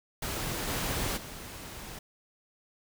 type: noise with level steps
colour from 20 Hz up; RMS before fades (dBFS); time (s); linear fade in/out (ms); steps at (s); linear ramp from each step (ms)
pink; -34 / -32 / -43; 0.22-1.99; 5; 0.67 / 1.16; 20
effects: none